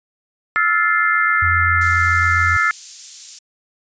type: chord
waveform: sine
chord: F major seventh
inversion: third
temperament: just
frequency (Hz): 1309.6 / 1396.9 / 1746.1 / 2095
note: E6 / F6 / A6 / C7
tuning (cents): -12 / 0 / -14 / +2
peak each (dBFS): -19 / -19 / -18 / -20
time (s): 0.56-2.71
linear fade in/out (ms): 0
type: tone with vibrato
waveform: sine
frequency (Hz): 87.31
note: F2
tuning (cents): 0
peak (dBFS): -20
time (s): 1.42-2.57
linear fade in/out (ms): 5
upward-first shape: sine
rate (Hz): 9.8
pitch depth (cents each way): 9
type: high-pass noise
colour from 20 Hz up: white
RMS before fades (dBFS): -31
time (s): 1.81-3.39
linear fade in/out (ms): 5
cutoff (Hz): 5300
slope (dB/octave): 12
effects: resampled to 16000 Hz